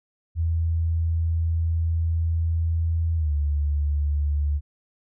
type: tone with pitch glide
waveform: sine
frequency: 82.4 to 72.99 Hz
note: E2 to D2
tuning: 0 to -10 cents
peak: -20 dBFS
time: 0.35-4.61 s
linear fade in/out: 50 ms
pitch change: -210 cents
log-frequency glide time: 3.16-3.33 s
effects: none